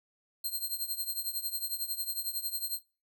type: tone with tremolo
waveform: 5% pulse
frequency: 4186 Hz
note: C8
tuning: in tune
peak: -23 dBFS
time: 0.44-2.79 s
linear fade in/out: 5 ms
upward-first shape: triangle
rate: 11 Hz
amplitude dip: 90%
effects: noise-tail reverb RT60 0.3 s tail -19 dB re dry